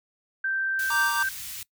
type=tone; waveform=sine; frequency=1564 Hz; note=G6; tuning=4 cents flat; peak=-24 dBFS; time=0.44-1.29 s; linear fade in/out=5 ms
type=band-stop noise; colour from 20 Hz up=white; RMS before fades=-37 dBFS; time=0.79-1.63 s; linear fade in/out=2 ms; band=130 to 1900 Hz; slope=12 dB/octave
type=chord; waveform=square; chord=G minor; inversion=first; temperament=equal; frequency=932.3 / 1174.7 / 1568 Hz; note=Bb5 / D6 / G6; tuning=0 / 0 / 0 cents; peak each=-30 dBFS; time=0.9-1.23 s; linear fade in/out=5 ms
effects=noise-tail reverb RT60 0.1 s tail -22 dB re dry